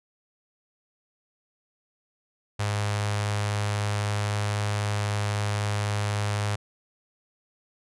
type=tone with notch filter; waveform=sawtooth; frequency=103.83 Hz; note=G#2; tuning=in tune; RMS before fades=-27 dBFS; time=2.59-6.56 s; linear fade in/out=10 ms; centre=260 Hz; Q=0.54; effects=resampled to 24000 Hz